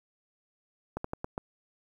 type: slowing click train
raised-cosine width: 1 ms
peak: -19 dBFS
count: 5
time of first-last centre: 0.97-1.379 s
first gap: 74 ms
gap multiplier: 1.22
effects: 9-bit